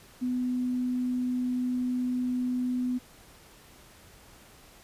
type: tone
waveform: sine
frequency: 250 Hz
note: B3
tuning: 21 cents sharp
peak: -26 dBFS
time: 0.21-2.99 s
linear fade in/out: 20 ms
effects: pink hiss -54 dBFS RMS until 4.83 s + resampled to 32000 Hz